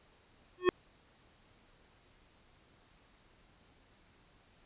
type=tone with exponential growth; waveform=square; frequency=362.7 Hz; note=F#4; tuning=34 cents flat; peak=-20 dBFS; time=0.58-0.69 s; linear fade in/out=0 ms; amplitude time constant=22 ms; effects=pink hiss -65 dBFS RMS until 4.65 s + resampled to 8000 Hz